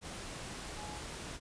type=tone in noise; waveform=sine; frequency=840 Hz; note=G#5; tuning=19 cents sharp; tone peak=-47 dBFS; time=0.75-1.01 s; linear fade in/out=50 ms; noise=pink; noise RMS=-44 dBFS; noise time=0.01-1.4 s; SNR=-6 dB; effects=resampled to 22050 Hz